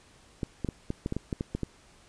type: clicks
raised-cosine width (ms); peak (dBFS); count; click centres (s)
3; -17; 11; 0.432 / 0.647 / 0.688 / 0.904 / 1.061 / 1.124 / 1.166 / 1.328 / 1.409 / 1.55 / 1.633
effects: pink hiss -58 dBFS RMS until 2.08 s + resampled to 22050 Hz